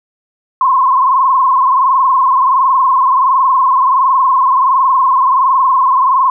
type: tone with frequency modulation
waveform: sine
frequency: 1046.5 Hz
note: C6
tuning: in tune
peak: -7 dBFS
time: 0.61-6.3 s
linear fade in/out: 2 ms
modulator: 21.4 Hz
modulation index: 2.5
effects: none